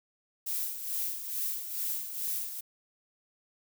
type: noise with tremolo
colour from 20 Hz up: violet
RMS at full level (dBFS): -32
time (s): 0.46-2.61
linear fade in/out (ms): 10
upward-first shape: sine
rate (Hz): 2.3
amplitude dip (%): 60
effects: none